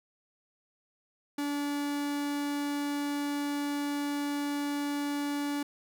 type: tone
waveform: 45% pulse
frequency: 288.2 Hz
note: D4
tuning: 33 cents flat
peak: -30 dBFS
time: 1.38-5.63 s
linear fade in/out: 5 ms
effects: none